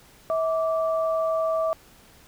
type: tone pair together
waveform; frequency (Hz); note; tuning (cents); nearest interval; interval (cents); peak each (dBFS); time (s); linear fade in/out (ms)
sine; 646 / 1165.8; E5 / D6; -35 / -13; minor seventh; 1022; -22 / -29; 0.3-1.73; 0
effects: pink hiss -53 dBFS RMS until 2.27 s